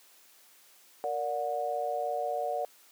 sine chord, Bb augmented, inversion none, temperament just, 466.2 / 582.7 / 728.4 Hz, Bb4 / D5 / F#5, 0 / -14 / -27 cents, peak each -36 / -33 / -32 dBFS, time 1.04-2.65 s, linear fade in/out 0 ms, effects white hiss -59 dBFS RMS until 2.91 s + high-pass 300 Hz 12 dB/octave

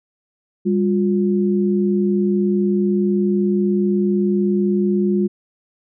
sine tone pair together, 199.57 / 355.6 Hz, G3 / F4, +31 / +31 cents, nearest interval minor seventh, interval 1000 cents, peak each -16 / -19 dBFS, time 0.65-5.28 s, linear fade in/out 20 ms, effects none

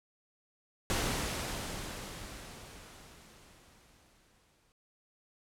pink noise with exponential decay, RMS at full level -31 dBFS, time 0.9-4.72 s, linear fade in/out 0 ms, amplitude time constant 830 ms, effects low-pass 11000 Hz 12 dB/octave

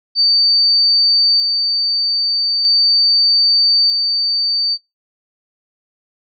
sine tone with tremolo, 4595 Hz, D8, 39 cents flat, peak -9 dBFS, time 0.15-4.78 s, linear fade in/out 50 ms, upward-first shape square, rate 0.4 Hz, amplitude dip 40%, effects noise-tail reverb RT60 0.2 s tail -23 dB re dry

